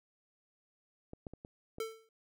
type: clicks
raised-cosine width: 2 ms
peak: -32 / -29 / -34 / -34 / -33 dBFS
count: 5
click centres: 1.134 / 1.268 / 1.336 / 1.449 / 1.784 s
type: tone with exponential decay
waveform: square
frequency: 445.8 Hz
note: A4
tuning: 23 cents sharp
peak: -33 dBFS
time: 1.8-2.09 s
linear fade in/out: 2 ms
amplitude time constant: 63 ms
effects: none